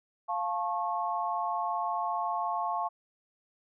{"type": "chord", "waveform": "sine", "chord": "F augmented", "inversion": "none", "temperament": "just", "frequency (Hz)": [698.5, 873.1, 1091.3], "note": ["F5", "A5", "C#6"], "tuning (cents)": [0, -14, -27], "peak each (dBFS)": -33, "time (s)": [0.28, 2.89], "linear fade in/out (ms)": 20, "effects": []}